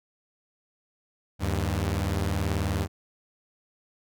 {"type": "tone pair together", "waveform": "sawtooth", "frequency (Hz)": [78.58, 99], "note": ["D#2", "G2"], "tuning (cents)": [18, 18], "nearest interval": "major third", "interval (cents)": 400, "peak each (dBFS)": -24, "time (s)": [1.39, 2.88], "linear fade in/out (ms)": 50, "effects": []}